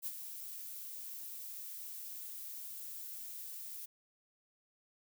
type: noise with ADSR envelope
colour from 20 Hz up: violet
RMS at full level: -38 dBFS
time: 0.02-3.86 s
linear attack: 42 ms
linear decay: 46 ms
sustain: -8 dB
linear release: 10 ms
effects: none